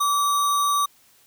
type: tone with sample-and-hold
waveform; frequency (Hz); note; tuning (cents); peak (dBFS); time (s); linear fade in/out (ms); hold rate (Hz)
sine; 1156; D6; -28; -18; 0-0.86; 10; 4900
effects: white hiss -57 dBFS RMS until 1.26 s